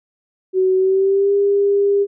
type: tone with pitch glide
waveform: sine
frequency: 374.8 to 401.7 Hz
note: F#4 to G4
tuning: +22 to +42 cents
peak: -12 dBFS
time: 0.53-2.07 s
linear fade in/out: 50 ms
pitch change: +120 cents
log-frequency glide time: 0.76-1.33 s
effects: none